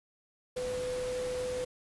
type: tone in noise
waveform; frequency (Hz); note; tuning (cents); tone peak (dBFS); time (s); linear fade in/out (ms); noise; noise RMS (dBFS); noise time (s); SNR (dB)
sine; 502; B4; +28; -32; 0.56-1.65; 10; pink; -43; 0.56-1.65; +8
effects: resampled to 24000 Hz